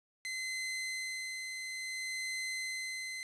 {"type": "tone with tremolo", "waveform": "sawtooth", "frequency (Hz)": 2054, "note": "C7", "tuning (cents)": -33, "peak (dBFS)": -32, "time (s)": [0.25, 3.23], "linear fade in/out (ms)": 0, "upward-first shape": "sine", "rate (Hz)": 0.58, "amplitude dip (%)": 35, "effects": ["resampled to 22050 Hz", "11-bit"]}